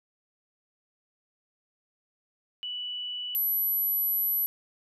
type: tone pair in turn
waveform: sine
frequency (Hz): 2960 / 11799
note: F#7 / F#9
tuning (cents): 0 / -6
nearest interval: 2 octaves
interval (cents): 2394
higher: second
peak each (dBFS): -32 / -24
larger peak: second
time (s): 2.63-3.35 / 3.35-4.46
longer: second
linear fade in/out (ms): 0
effects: none